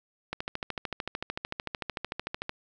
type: click train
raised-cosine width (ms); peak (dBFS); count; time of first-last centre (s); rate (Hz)
0.3; -16; 30; 0.33-2.494; 13.4
effects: none